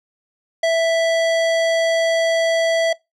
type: tone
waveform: square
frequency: 659.3 Hz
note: E5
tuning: in tune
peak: -15 dBFS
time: 0.63-2.93 s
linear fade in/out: 5 ms
effects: noise-tail reverb RT60 0.2 s tail -23 dB re dry + low-pass 6000 Hz 12 dB/octave